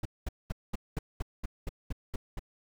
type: noise bursts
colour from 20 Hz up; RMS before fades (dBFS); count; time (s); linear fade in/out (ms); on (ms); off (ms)
brown; -32; 11; 0.03-2.394; 5; 24; 210
effects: none

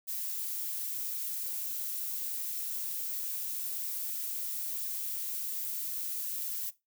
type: noise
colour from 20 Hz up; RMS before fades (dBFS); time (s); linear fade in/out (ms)
violet; -36; 0.07-6.71; 20
effects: noise-tail reverb RT60 0.2 s tail -17 dB re dry

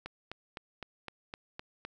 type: click train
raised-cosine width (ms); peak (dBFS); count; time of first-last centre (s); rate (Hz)
0.3; -24; 8; 0.06-1.85; 3.91
effects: none

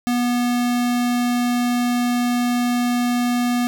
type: tone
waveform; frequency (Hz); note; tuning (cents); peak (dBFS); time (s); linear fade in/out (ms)
square; 243.4; B3; -25; -18; 0.07-3.67; 0
effects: none

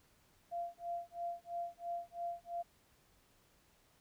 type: tone with tremolo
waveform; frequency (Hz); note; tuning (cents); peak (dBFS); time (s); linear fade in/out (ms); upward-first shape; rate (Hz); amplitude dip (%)
sine; 690; F5; -21; -36; 0.51-2.63; 20; sine; 3; 100
effects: pink hiss -70 dBFS RMS until 4 s

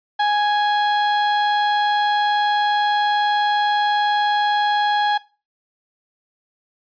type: tone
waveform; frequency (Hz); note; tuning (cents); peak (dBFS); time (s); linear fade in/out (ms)
35% pulse; 830.6; G#5; 0; -14; 0.19-5.18; 10
effects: noise-tail reverb RT60 0.3 s tail -18 dB re dry + resampled to 11025 Hz

